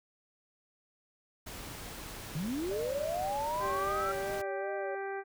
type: noise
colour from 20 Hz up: pink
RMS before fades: -44 dBFS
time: 1.46-4.42 s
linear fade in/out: 10 ms
type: linear sweep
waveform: sine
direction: up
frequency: 139 to 1363 Hz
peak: -32 dBFS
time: 2.35-4.12 s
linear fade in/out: 5 ms
type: tone with vibrato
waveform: sine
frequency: 587.3 Hz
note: D5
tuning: in tune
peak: -37 dBFS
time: 2.71-4.95 s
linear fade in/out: 2 ms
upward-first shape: sine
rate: 2.6 Hz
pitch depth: 73 cents each way
type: harmonic tone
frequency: 392 Hz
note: G4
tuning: in tune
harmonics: 1 / 2 / 3 / 4 / 5 / 6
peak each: -37 / -40 / -49 / -43 / -49 / -54 dBFS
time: 3.59-5.24 s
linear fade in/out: 50 ms
effects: none